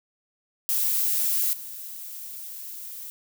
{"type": "noise with level steps", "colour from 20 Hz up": "violet", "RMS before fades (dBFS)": [-24, -38], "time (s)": [0.69, 3.1], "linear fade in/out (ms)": 0, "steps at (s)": 1.53, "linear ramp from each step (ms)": 2, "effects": []}